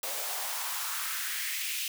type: noise with high-pass filter sweep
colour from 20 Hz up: white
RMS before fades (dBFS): -34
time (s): 0.03-1.88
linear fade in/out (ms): 2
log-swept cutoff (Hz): 530 to 2800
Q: 2.5
effects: none